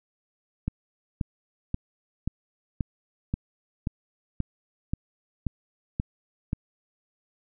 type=click train; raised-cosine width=5 ms; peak=-14 dBFS; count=12; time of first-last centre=0.68-6.531 s; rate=1.88 Hz; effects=none